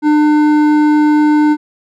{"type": "tone with hard clipping", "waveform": "sine", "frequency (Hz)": 300.7, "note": "D4", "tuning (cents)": 41, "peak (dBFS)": -9, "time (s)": [0.02, 1.57], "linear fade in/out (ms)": 50, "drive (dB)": 10, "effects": []}